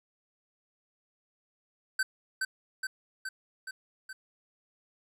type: tone with echo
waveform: square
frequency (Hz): 1540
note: G6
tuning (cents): -31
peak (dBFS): -26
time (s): 1.99-2.03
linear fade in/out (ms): 5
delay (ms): 420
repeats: 5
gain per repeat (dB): -3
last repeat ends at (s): 4.13
effects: low-pass 12000 Hz 12 dB/octave + 11-bit